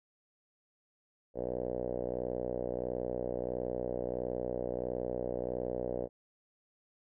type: tone with low-pass filter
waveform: 5% pulse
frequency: 61.5 Hz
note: B1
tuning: 7 cents flat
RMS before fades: -36 dBFS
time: 1.34-6.09 s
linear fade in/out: 50 ms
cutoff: 530 Hz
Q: 4.2
effects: none